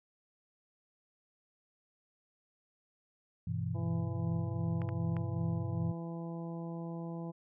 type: chord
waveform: sine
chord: E minor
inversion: first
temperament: just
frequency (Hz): 98.89 / 123.61 / 164.81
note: G2 / B2 / E3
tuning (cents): +16 / +2 / 0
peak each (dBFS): -37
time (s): 3.47-5.92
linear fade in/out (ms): 5
type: harmonic tone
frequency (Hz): 167.4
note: E3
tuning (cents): +27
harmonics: 1 / 2 / 3 / 4 / 5 / 6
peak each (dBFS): -39 / -45 / -49 / -51 / -53 / -55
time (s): 3.74-7.32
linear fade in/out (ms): 20
type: clicks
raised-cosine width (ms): 0.5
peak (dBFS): -29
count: 3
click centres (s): 4.818 / 4.89 / 5.167
effects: none